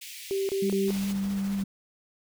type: high-pass noise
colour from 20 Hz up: pink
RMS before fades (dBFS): -42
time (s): 0.01-1.13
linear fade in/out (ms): 10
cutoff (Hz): 2100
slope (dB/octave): 48
type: tone bursts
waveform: sine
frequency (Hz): 390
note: G4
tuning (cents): -9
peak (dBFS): -25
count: 3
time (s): 0.31-0.906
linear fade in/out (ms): 0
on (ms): 180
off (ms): 28
type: tone with vibrato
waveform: sine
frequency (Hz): 197.1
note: G3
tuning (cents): +10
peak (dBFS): -26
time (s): 0.62-1.64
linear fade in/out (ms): 5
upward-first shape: triangle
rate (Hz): 4.7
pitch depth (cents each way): 17
type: noise with tremolo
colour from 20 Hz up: pink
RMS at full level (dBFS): -42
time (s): 0.87-1.64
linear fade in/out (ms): 20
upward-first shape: sine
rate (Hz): 14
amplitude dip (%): 35
effects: none